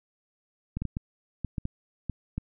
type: clicks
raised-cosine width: 5 ms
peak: -18 dBFS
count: 9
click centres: 0.77 / 0.82 / 0.853 / 0.969 / 1.447 / 1.582 / 1.654 / 2.097 / 2.38 s
effects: none